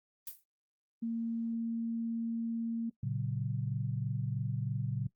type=noise with exponential decay; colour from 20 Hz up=violet; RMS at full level=-37 dBFS; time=0.27-0.44 s; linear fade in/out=2 ms; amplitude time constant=36 ms
type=tone; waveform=sine; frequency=229.5 Hz; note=A#3; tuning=27 cents flat; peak=-32 dBFS; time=1.02-2.9 s; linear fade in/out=10 ms
type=chord; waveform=sine; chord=F# major; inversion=first; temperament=just; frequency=115.62 / 138.75 / 185 Hz; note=A#2 / C#3 / F#3; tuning=-14 / +2 / 0 cents; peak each=-35 / -35 / -41 dBFS; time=3.03-5.07 s; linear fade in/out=5 ms
effects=noise-tail reverb RT60 0.1 s tail -21 dB re dry + Opus 32 kbps